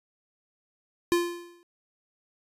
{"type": "tone with exponential decay", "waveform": "square", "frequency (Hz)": 346.7, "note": "F4", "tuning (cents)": -13, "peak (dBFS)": -19, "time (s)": [1.12, 1.63], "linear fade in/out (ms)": 0, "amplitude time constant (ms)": 110, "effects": ["resampled to 32000 Hz"]}